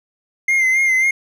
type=tone with vibrato; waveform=triangle; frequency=2093 Hz; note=C7; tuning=in tune; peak=-11 dBFS; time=0.48-1.11 s; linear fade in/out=5 ms; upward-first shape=sine; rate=3.7 Hz; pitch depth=42 cents each way; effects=none

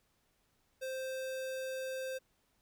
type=tone; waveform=square; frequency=523.3 Hz; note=C5; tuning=in tune; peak=-38 dBFS; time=0.81-2.19 s; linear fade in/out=20 ms; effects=pink hiss -75 dBFS RMS until 2.61 s

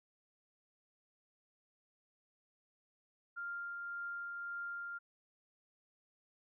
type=tone with tremolo; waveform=sine; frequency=1396.9 Hz; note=F6; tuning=in tune; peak=-39 dBFS; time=3.36-4.99 s; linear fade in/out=20 ms; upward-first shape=triangle; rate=1.8 Hz; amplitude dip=25%; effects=none

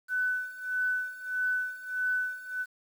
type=tone with tremolo; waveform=sine; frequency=1500 Hz; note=F#6; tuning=23 cents sharp; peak=-25 dBFS; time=0.08-2.66 s; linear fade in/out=50 ms; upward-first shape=sine; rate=1.6 Hz; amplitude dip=85%; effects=9-bit

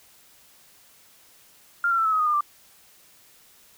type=tone with pitch steps; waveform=sine; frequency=1396.9 / 1363.4 / 1330.7 / 1298.8 / 1267.7 / 1237.3 / 1207.7 / 1178.7 Hz; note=F6 / F6 / E6 / E6 / D#6 / D#6 / D6 / D6; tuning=0 / -42 / +16 / -26 / +32 / -10 / +48 / +6 cents; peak=-19 dBFS; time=1.84-2.408 s; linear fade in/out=2 ms; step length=71 ms; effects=white hiss -55 dBFS RMS until 3.77 s

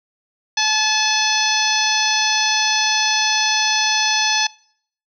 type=harmonic tone; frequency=863 Hz; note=A5; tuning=34 cents flat; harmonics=1 / 2 / 3 / 4 / 5 / 6 / 7; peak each=-23 / -23 / -23 / -23 / -23 / -23 / -23 dBFS; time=0.57-4.47 s; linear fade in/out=5 ms; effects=noise-tail reverb RT60 0.6 s tail -23 dB re dry

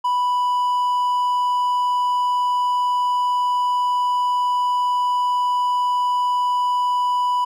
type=tone; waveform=triangle; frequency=987.8 Hz; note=B5; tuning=in tune; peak=-15 dBFS; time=0.04-7.45 s; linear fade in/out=10 ms; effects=none

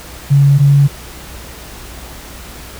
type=tone pair in turn; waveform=sine; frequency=140.5 / 141.3 Hz; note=C#3 / C#3; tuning=+24 / +34 cents; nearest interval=unison; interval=10 cents; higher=second; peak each=-5 dBFS; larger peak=neither; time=0.3-0.59 / 0.59-0.88 s; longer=neither; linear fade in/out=20 ms; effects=added 60 Hz sine -35 dBFS peak until 2.79 s + pink hiss -33 dBFS RMS until 2.79 s

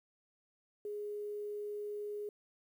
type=tone with quantisation; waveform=sine; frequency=415.3 Hz; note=G#4; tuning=in tune; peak=-38 dBFS; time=0.85-2.29 s; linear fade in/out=2 ms; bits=11; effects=none

